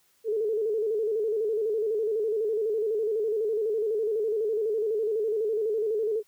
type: tone with vibrato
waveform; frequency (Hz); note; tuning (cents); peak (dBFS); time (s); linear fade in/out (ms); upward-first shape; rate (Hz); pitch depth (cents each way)
sine; 433.6; A4; -25; -24; 0.24-6.23; 50; square; 12; 68
effects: white hiss -66 dBFS RMS until 6.27 s